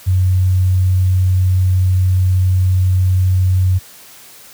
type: tone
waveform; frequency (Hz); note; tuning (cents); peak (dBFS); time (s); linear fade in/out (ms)
sine; 92.5; F#2; 0; -9; 0.06-3.79; 20
effects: white hiss -40 dBFS RMS until 4.53 s + high-pass 60 Hz 12 dB/octave